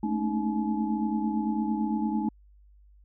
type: tone cluster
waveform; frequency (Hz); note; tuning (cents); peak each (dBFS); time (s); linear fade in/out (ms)
sine; 215.8 / 224.7 / 277.5 / 309.5 / 853; A3 / A3 / C#4 / D#4 / G#5; -33 / +37 / +2 / -9 / +46; -28 / -34 / -36 / -31 / -35; 0.03-2.29; 5
effects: added 50 Hz sine -53 dBFS peak until 3.04 s